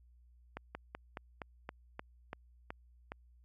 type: slowing click train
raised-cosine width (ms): 0.5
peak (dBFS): -26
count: 10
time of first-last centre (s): 0.57-3.12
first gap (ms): 180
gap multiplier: 1.11
effects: added 60 Hz sine -60 dBFS peak until 3.44 s